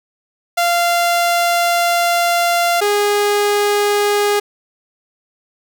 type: tone pair in turn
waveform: sawtooth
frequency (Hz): 692 / 411.5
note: F5 / G#4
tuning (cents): -16 / -16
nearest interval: major sixth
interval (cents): 900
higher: first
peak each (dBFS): -9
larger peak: neither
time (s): 0.57-2.81 / 2.81-4.4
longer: first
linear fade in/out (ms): 10
effects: none